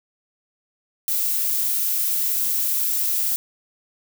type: noise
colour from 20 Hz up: violet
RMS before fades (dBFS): -22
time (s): 1.08-3.36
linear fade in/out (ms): 0
effects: none